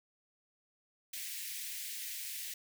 white high-pass noise, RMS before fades -42 dBFS, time 1.13-2.54 s, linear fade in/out 5 ms, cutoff 1800 Hz, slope 48 dB/octave, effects none

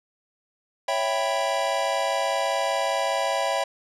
square chord, C# half-diminished seventh, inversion none, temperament equal, 554.4 / 659.3 / 784 / 987.8 Hz, C#5 / E5 / G5 / B5, 0 / 0 / 0 / 0 cents, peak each -29 / -28 / -29 / -30 dBFS, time 0.88-3.64 s, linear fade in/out 5 ms, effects low-pass 8000 Hz 12 dB/octave

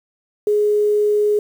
sine tone, 417.9 Hz, G#4, 11 cents sharp, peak -13 dBFS, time 0.47-1.39 s, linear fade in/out 2 ms, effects 7-bit

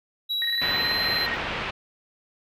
triangle tone with pitch glide, 3893 to 4089 Hz, B7 to C8, -26 to -41 cents, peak -23 dBFS, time 0.29-1.27 s, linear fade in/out 20 ms, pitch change +85 cents, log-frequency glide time 0.43-0.94 s
sine tone with tremolo, 1871 Hz, A#6, 6 cents sharp, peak -26 dBFS, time 0.42-1.36 s, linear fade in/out 0 ms, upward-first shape square, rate 19 Hz, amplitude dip 65%
white low-pass noise, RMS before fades -30 dBFS, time 0.61-1.71 s, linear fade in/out 10 ms, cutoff 2900 Hz, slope 24 dB/octave
effects none

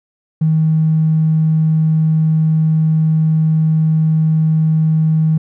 triangle tone, 158.1 Hz, D#3, 28 cents sharp, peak -6 dBFS, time 0.41-5.38 s, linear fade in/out 10 ms, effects tanh soft clip ceiling -8 dBFS

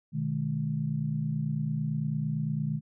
sine tone cluster, 123.7 / 152.6 / 212.2 Hz, B2 / D#3 / G#3, +3 / -33 / +38 cents, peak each -35 / -29 / -34 dBFS, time 0.12-2.81 s, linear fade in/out 50 ms, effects none

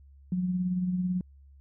sine tone with tremolo, 181.6 Hz, F#3, 32 cents flat, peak -24 dBFS, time 0.32-1.21 s, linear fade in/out 2 ms, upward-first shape sine, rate 18 Hz, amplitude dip 40%, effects added 69 Hz sine -51 dBFS peak until 1.6 s

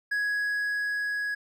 triangle tone with level ramp, 1668 Hz, G#6, 7 cents sharp, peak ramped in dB -23 to -26 dBFS, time 0.11-1.35 s, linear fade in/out 10 ms, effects none

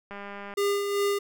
click train, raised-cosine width 0.5 ms, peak -25 dBFS, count 87, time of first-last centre 0.11-0.538 s, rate 201 Hz
square tone with tremolo, 403.6 Hz, G#4, 49 cents flat, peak -23 dBFS, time 0.57-1.19 s, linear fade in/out 10 ms, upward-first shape sine, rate 2.6 Hz, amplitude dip 45%
effects none

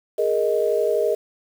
sine chord, Ab suspended second, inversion none, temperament just, 415.3 / 467.2 / 623 Hz, Ab4 / Bb4 / Eb5, 0 / +4 / +2 cents, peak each -22 dBFS, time 0.18-1.15 s, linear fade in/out 10 ms, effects 7-bit

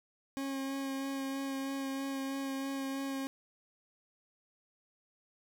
40% pulse tone with vibrato, 271.6 Hz, C#4, 35 cents flat, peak -34 dBFS, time 0.37-3.27 s, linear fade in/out 0 ms, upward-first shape sine, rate 3.1 Hz, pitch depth 14 cents each way, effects none

